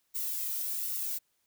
violet noise with flanger, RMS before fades -34 dBFS, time 0.14-1.19 s, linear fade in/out 20 ms, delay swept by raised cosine 1.2 to 1.84 ms, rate 1.3 Hz, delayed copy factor -0.55, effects white hiss -75 dBFS RMS until 1.46 s

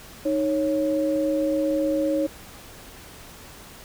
sine tone pair together, 310 / 552.4 Hz, D#4 / C#5, -6 / -6 cents, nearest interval minor seventh, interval 1000 cents, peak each -23 dBFS, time 0.25-2.27 s, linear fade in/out 10 ms, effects pink hiss -44 dBFS RMS until 3.84 s

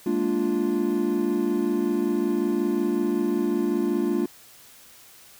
triangle chord, Bb dominant seventh, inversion third, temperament equal, 207.7 / 233.1 / 293.7 / 349.2 Hz, Ab3 / Bb3 / D4 / F4, 0 / 0 / 0 / 0 cents, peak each -27 / -26 / -25 / -23 dBFS, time 0.06-4.26 s, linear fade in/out 5 ms, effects white hiss -50 dBFS RMS until 5.39 s

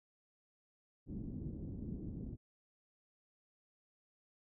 white low-pass noise, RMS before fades -44 dBFS, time 1.06-2.37 s, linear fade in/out 50 ms, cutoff 270 Hz, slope 24 dB/octave, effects none

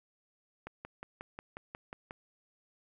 click train, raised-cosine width 0.5 ms, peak -27 dBFS, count 9, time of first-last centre 0.67-2.109 s, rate 5.56 Hz, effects 11-bit

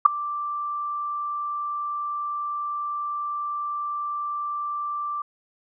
sine tone with ADSR envelope, 1175 Hz, D6, 1 cent sharp, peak -4 dBFS, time 0.05-5.22 s, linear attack 10 ms, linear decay 4 ms, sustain -22 dB, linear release 4 ms, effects none

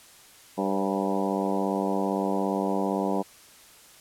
harmonic tone with a mistuned harmonic, 97.5 Hz, G2, 9 cents flat, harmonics 2 / 3 / 4 / 5 / 6 / 7 / 8 / 9 / 10, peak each -29 / -31 / -32 / -33 / -34 / -34 / -35 / -36 / -36 dBFS, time 0.57-3.23 s, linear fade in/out 20 ms, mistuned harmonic 6, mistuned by -41 cents, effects white hiss -52 dBFS RMS until 4 s + low-pass 12000 Hz 12 dB/octave

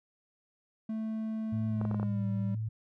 triangle tone with pitch glide, 220 to 194.87 Hz, A3 to G3, 0 to -10 cents, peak -30 dBFS, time 0.89-2.55 s, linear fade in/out 5 ms, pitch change -210 cents, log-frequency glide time 1.67-2.27 s
sine tone, 110 Hz, A2, in tune, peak -31 dBFS, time 1.52-2.69 s, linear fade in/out 10 ms
clicks, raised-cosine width 1 ms, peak -24 dBFS, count 6, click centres 1.814 / 1.852 / 1.913 / 1.945 / 1.998 / 2.03 s
effects none

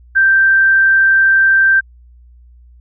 sine tone, 1568 Hz, G6, in tune, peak -7 dBFS, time 0.15-1.81 s, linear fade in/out 20 ms, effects added 60 Hz sine -40 dBFS peak until 2.8 s

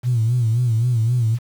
sine tone with vibrato, 117.6 Hz, A#2, 16 cents sharp, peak -14 dBFS, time 0.03-1.39 s, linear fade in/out 50 ms, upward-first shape sine, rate 3.8 Hz, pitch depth 110 cents each way, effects tanh soft clip ceiling -10 dBFS + 7-bit

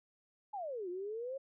sine exponential two-way sweep, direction down then up, 865 to 347 to 552 Hz, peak -38 dBFS, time 0.53-1.38 s, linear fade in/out 10 ms, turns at 0.89 s, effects none

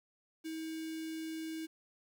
square tone with notch filter, 320 Hz, D#4, 49 cents sharp, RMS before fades -41 dBFS, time 0.44-1.67 s, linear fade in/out 20 ms, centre 980 Hz, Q 0.96, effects 11-bit

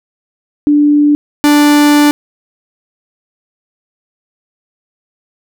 sine / 45% pulse tone pair in turn, 293.7 / 293.7 Hz, D4 / D4, 0 / 0 cents, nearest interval unison, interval 0 cents, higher neither, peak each -5 dBFS, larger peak neither, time 0.67-1.15 / 1.44-2.11 s, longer second, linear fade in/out 0 ms, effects none

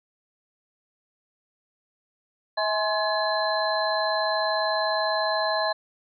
sine tone cluster, 643 / 837 / 1051 / 1701 / 4084 Hz, E5 / G#5 / C6 / G#6 / C8, -43 / +13 / +7 / +41 / -43 cents, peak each -26 / -29 / -30 / -30 / -30 dBFS, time 2.57-5.73 s, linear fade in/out 10 ms, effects none

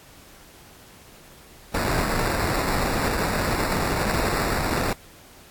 pink noise with sample-and-hold, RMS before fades -24 dBFS, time 1.74-4.93 s, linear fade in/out 5 ms, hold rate 3150 Hz, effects pink hiss -49 dBFS RMS until 5.5 s + AAC 64 kbps

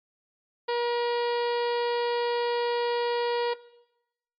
harmonic tone, 477.6 Hz, A#4, 42 cents sharp, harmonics 1 / 2 / 3 / 4 / 5 / 6 / 7 / 8 / 9 / 10, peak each -27 / -30 / -40 / -39 / -44 / -43 / -45 / -47 / -44 / -46 dBFS, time 0.68-3.54 s, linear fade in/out 10 ms, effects noise-tail reverb RT60 0.9 s tail -19 dB re dry + AAC 48 kbps

